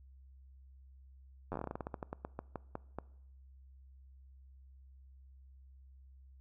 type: slowing click train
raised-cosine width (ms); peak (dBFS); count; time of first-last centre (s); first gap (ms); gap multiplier
1; -25; 21; 1.52-2.986; 10; 1.18
effects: noise-tail reverb RT60 0.8 s tail -22 dB re dry + added 66 Hz sine -55 dBFS peak until 6.4 s